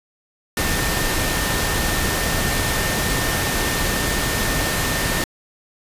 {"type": "tone in noise", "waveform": "sine", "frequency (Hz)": 1811, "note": "A6", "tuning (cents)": 49, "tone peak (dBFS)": -28, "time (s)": [0.57, 5.24], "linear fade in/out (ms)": 2, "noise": "pink", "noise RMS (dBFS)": -21, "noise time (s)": [0.57, 5.24], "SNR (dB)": -10, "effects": ["resampled to 32000 Hz"]}